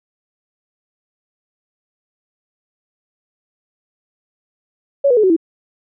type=tone with pitch steps; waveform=sine; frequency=559 / 489.5 / 428.6 / 375.2 / 328.6 Hz; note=C#5 / B4 / A4 / F#4 / E4; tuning=+14 / -15 / -45 / +24 / -5 cents; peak=-9 dBFS; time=5.04-5.365 s; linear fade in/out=10 ms; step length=65 ms; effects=none